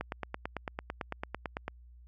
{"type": "click train", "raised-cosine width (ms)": 0.5, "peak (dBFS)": -19, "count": 16, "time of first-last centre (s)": [0.01, 1.68], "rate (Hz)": 8.98, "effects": ["added 60 Hz sine -51 dBFS peak until 2.07 s", "MP3 96 kbps"]}